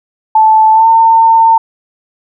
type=tone with pitch glide; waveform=sine; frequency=875 to 904.3 Hz; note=A5 to A5; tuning=-10 to +47 cents; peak=-3 dBFS; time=0.35-1.58 s; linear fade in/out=5 ms; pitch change=+57 cents; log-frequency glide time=0.72-0.87 s; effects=none